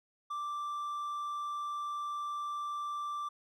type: tone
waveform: triangle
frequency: 1174.7 Hz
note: D6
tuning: in tune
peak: -33 dBFS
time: 0.3-3.29 s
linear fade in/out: 10 ms
effects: none